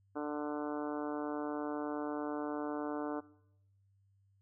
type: harmonic tone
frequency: 148.4 Hz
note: D3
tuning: 18 cents sharp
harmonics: 2 / 3 / 4 / 5 / 6 / 7 / 8 / 9 / 10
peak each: -38 / -42 / -44 / -46 / -48 / -49 / -50 / -51 / -52 dBFS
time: 0.15-3.21 s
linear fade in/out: 20 ms
effects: noise-tail reverb RT60 0.8 s tail -21 dB re dry + added 98 Hz sine -67 dBFS peak until 4.41 s